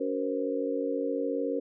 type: harmonic tone with a mistuned harmonic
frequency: 94 Hz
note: F#2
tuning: 28 cents sharp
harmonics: 3 / 4 / 5 / 6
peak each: -32 / -37 / -31 / -34 dBFS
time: 0-1.6 s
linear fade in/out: 10 ms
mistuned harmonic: 6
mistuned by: -110 cents
effects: none